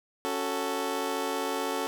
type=chord; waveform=20% pulse; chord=F# minor; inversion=second; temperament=just; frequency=277.5 / 370 / 444 Hz; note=C#4 / F#4 / A4; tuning=+2 / 0 / +16 cents; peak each=-29 / -30 / -27 dBFS; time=0.25-1.87 s; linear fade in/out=0 ms; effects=none